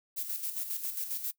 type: noise with tremolo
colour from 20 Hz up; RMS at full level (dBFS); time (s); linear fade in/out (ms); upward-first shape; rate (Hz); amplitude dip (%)
violet; -34; 0.16-1.32; 20; square; 7.4; 55
effects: noise-tail reverb RT60 0.1 s tail -22 dB re dry